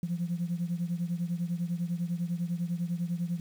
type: beating tone pair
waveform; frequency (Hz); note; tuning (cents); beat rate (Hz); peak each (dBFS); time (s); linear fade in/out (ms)
sine; 170 / 180; F3 / F#3; -46 / -47; 10; -30 / -33; 0.03-3.4; 2
effects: tanh soft clip ceiling -23 dBFS + 9-bit